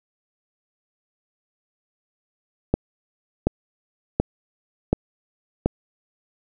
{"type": "click train", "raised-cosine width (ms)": 2, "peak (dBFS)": -4, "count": 5, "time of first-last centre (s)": [2.74, 5.66], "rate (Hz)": 1.37, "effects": []}